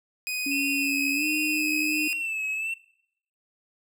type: tone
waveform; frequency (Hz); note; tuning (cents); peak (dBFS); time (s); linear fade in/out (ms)
sawtooth; 2496; D#7; +5; -25; 0.27-2.13; 0
type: tone with pitch glide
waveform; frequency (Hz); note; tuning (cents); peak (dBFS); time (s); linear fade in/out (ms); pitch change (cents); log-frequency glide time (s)
sine; 279.8 to 305.1; C#4 to D#4; +16 to -34; -28; 0.46-2.08; 5; +150; 1.14-1.25
type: tone with vibrato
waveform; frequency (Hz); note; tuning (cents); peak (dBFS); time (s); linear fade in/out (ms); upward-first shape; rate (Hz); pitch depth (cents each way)
triangle; 2651; E7; +9; -26; 0.51-2.74; 5; sine; 1.4; 58
effects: noise-tail reverb RT60 0.7 s tail -20 dB re dry